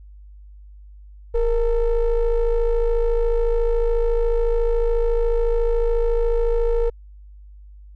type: ring-modulated tone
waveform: triangle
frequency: 220 Hz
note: A3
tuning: in tune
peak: -11 dBFS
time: 1.34-6.9 s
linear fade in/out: 10 ms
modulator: 247 Hz
effects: added 50 Hz sine -40 dBFS peak until 7.95 s